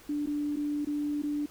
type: tone with dropouts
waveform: sine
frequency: 293.7 Hz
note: D4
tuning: in tune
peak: -28 dBFS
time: 0.09-1.46 s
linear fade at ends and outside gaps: 5 ms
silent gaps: 0.261-0.271 / 0.56-0.568 / 0.849-0.87 / 1.221-1.234 s
effects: pink hiss -54 dBFS RMS until 1.5 s